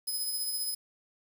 10% pulse tone with tremolo, 5060 Hz, D#8, 28 cents sharp, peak -24 dBFS, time 0.07-0.75 s, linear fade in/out 10 ms, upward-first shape sine, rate 15 Hz, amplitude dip 35%, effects 9-bit

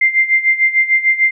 sine tone with tremolo, 2093 Hz, C7, in tune, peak -7 dBFS, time 0.01-1.31 s, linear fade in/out 5 ms, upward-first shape sine, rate 6.7 Hz, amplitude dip 80%, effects none

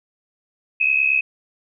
sine tone pair together, 2522 / 2591 Hz, D#7 / E7, +23 / -30 cents, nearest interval unison, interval 47 cents, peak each -18 dBFS, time 0.8-1.21 s, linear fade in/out 10 ms, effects none

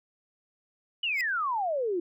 sine exponential sweep, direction down, 3001 to 332.9 Hz, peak -26 dBFS, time 1.03-2 s, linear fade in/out 5 ms
25% pulse tone with exponential growth, 2526 Hz, D#7, 26 cents sharp, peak -25 dBFS, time 1.12-1.21 s, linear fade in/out 1 ms, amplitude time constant 19 ms
effects none

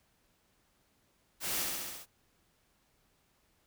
white noise with echo, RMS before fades -36 dBFS, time 1.4-1.66 s, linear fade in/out 50 ms, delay 67 ms, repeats 6, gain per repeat -2 dB, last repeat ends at 2.062 s, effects pink hiss -72 dBFS RMS until 3.66 s

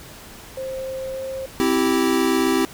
sine tone with pitch glide, 527 to 530.7 Hz, C5 to C5, +12 to +24 cents, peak -26 dBFS, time 0.57-1.46 s, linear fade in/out 5 ms, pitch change +12 cents, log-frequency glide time 1.03-1.23 s
square chord, C major, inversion none, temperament equal with one note detuned, 261.6 / 329.6 / 388.2 Hz, C4 / E4 / G4, 0 / 0 / -17 cents, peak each -22 dBFS, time 1.6-2.65 s, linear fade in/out 0 ms
effects pink hiss -41 dBFS RMS until 2.73 s

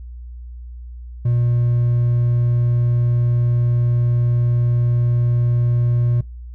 triangle tone with hard clipping, 120 Hz, B2, 49 cents flat, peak -15 dBFS, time 1.25-6.21 s, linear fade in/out 5 ms, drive 5 dB, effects noise-tail reverb RT60 0.2 s tail -21 dB re dry + added 60 Hz sine -31 dBFS peak until 6.54 s

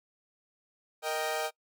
sawtooth chord, Eb major, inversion second, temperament equal, 466.2 / 622.3 / 784 Hz, Bb4 / Eb5 / G5, 0 / 0 / 0 cents, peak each -32 / -30 / -31 dBFS, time 1.02-1.51 s, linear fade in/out 50 ms, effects noise-tail reverb RT60 0.1 s tail -23 dB re dry

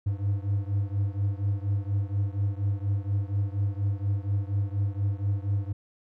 triangle beating tone pair, 98.5 / 102.7 Hz, G2 / G#2, +9 / -19 cents, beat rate 4.2 Hz, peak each -25 / -27 dBFS, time 0.06-5.73 s, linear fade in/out 10 ms, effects none

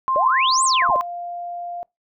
sine tone with vibrato, 1046.5 Hz, C6, in tune, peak -17 dBFS, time 0.08-1.01 s, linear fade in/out 0 ms, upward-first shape square, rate 4 Hz, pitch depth 10 cents each way
sine exponential two-way sweep, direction up then down, 554.4 to 8800 to 554.4 Hz, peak -18 dBFS, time 0.16-0.96 s, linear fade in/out 0 ms, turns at 0.64 s
sine tone, 698.5 Hz, F5, in tune, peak -27 dBFS, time 0.82-1.83 s, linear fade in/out 0 ms
clicks, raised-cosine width 2 ms, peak -23 dBFS, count 2, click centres 0.892 / 0.901 s
effects noise-tail reverb RT60 0.2 s tail -26 dB re dry

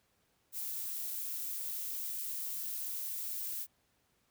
violet noise, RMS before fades -39 dBFS, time 0.52-3.67 s, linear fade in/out 50 ms, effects pink hiss -74 dBFS RMS until 4.3 s + high-pass 60 Hz 12 dB/octave

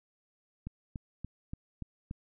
click train, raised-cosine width 5 ms, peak -26 dBFS, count 6, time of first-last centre 0.67-2.111 s, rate 3.47 Hz, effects none

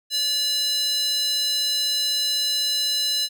square tone with high-pass filter, 576 Hz, D5, 34 cents flat, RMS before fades -23 dBFS, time 0.1-3.29 s, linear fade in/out 50 ms, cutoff 3900 Hz, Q 4.2, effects none

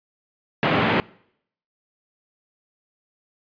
pink band-pass noise, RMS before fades -20 dBFS, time 0.63-1 s, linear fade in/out 0 ms, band 130 to 2900 Hz, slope 24 dB/octave, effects noise-tail reverb RT60 0.7 s tail -24 dB re dry + resampled to 11025 Hz

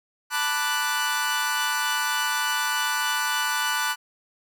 sawtooth chord, B minor seventh, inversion third, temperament equal, 880 / 987.8 / 1174.7 / 1480 Hz, A5 / B5 / D6 / F#6, 0 / 0 / 0 / 0 cents, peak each -27 / -27 / -27 / -22 dBFS, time 0.3-3.96 s, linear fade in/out 50 ms, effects none

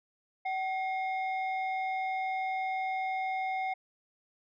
sine tone pair together, 759 / 2144 Hz, F#5 / C7, +44 / +42 cents, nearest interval octave + tritone, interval 1798 cents, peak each -29 / -35 dBFS, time 0.45-3.74 s, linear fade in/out 10 ms, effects tanh soft clip ceiling -27 dBFS

